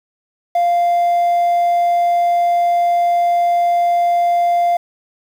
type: tone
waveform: triangle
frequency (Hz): 696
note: F5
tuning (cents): -6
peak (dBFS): -9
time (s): 0.55-4.77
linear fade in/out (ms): 5
effects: tanh soft clip ceiling -6 dBFS + 7-bit